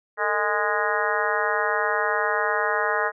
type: harmonic tone with a mistuned harmonic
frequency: 207.7 Hz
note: G#3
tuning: in tune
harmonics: 2 / 3 / 4 / 5 / 6 / 7 / 8 / 9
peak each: -29 / -29 / -29 / -29 / -29 / -29 / -29 / -29 dBFS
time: 0.17-3.12 s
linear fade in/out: 50 ms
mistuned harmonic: 2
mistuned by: +130 cents
effects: none